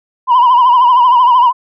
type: tone with vibrato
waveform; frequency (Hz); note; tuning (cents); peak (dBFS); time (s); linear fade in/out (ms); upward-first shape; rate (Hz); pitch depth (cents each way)
sine; 987.8; B5; 0; -3; 0.27-1.53; 50; triangle; 13; 100
effects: tanh soft clip ceiling -3 dBFS